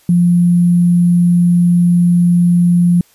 sine tone with sample-and-hold, 174.61 Hz, F3, in tune, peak -7 dBFS, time 0.09-3.01 s, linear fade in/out 2 ms, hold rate 11025 Hz, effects white hiss -51 dBFS RMS until 3.14 s + resampled to 32000 Hz

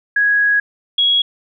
sine tone pair in turn, 1661.2 / 3322 Hz, G#6 / G#7, 0 / 0 cents, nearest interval octave, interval 1200 cents, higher second, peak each -11 dBFS, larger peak neither, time 0.16-0.6 / 0.98-1.22 s, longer first, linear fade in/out 5 ms, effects none

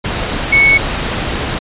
sine tone in noise, 2214 Hz, C#7, 3 cents flat, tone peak -6 dBFS, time 0.52-0.78 s, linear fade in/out 10 ms, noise pink, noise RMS -18 dBFS, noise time 0.04-1.59 s, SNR +9 dB, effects resampled to 8000 Hz

